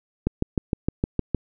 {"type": "click train", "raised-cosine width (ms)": 3, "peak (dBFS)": -8, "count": 8, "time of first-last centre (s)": [0.27, 1.347], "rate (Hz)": 6.5, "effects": []}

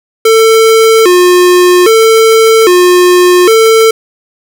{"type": "tone with vibrato", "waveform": "square", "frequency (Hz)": 400.2, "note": "G4", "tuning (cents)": 36, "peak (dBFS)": -3, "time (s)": [0.25, 3.91], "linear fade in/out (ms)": 5, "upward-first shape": "square", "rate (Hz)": 0.62, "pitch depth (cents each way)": 190, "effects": []}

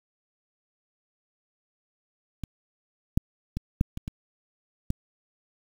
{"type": "clicks", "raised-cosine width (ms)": 5, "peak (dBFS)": [-21, -8, -17, -8, -21, -21, -13], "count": 7, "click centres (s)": [2.437, 3.175, 3.57, 3.811, 3.974, 4.079, 4.904], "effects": ["7-bit"]}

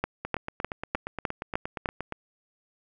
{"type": "two click trains", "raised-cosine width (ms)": 0.5, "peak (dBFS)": [-17, -11], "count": [17, 7], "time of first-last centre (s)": [[0.25, 2.124], [0.04, 1.858]], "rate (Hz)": [8.54, 3.3], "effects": []}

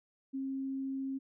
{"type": "tone", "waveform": "sine", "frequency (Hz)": 268.6, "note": "C4", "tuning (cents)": 46, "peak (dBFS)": -34, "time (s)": [0.33, 1.19], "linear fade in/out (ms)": 20, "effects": []}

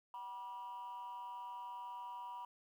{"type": "tone with amplitude modulation", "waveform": "sine", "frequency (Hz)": 968, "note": "B5", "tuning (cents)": -35, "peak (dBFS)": -39, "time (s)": [0.14, 2.45], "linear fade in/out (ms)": 2, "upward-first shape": "sine", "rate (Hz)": 210, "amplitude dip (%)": 75, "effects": ["tanh soft clip ceiling -41 dBFS", "12-bit"]}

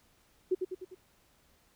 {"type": "tone with echo", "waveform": "sine", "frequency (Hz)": 370, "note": "F#4", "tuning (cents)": 0, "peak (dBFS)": -24, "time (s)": [0.51, 0.55], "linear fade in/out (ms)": 10, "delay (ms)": 100, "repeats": 4, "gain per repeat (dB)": -5, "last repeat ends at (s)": 0.95, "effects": ["pink hiss -67 dBFS RMS until 1.75 s"]}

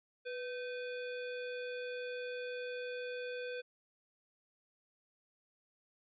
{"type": "harmonic tone with a mistuned harmonic", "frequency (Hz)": 494.7, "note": "B4", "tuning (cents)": 3, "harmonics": [1, 3, 5, 7, 9], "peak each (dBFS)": [-40, -47, -49, -55, -59], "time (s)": [0.25, 3.62], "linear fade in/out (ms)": 20, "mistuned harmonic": 3, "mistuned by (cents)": 66, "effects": []}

